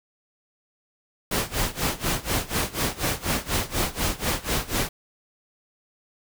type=noise with tremolo; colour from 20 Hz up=pink; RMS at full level=-23 dBFS; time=1.31-4.89 s; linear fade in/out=5 ms; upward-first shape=sine; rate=4.1 Hz; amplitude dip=90%; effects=none